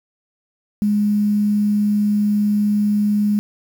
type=tone; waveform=sine; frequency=207.7 Hz; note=G#3; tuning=in tune; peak=-14 dBFS; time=0.82-3.39 s; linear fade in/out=0 ms; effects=7-bit